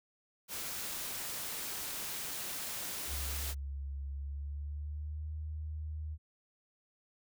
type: noise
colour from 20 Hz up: white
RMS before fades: -40 dBFS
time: 0.48-3.55 s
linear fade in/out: 50 ms
type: tone with pitch glide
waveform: sine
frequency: 69.4 to 77 Hz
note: C#2 to D#2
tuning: +3 to -17 cents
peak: -37 dBFS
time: 3.07-6.18 s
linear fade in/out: 50 ms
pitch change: +180 cents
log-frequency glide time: 4.13-5.31 s
effects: none